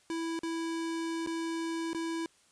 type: tone with dropouts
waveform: square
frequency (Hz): 329.6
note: E4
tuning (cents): 0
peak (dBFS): -33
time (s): 0.1-2.26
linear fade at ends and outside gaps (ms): 1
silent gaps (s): 0.391-0.433 / 1.263-1.272 / 1.932-1.947
effects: white hiss -65 dBFS RMS until 2.51 s + resampled to 22050 Hz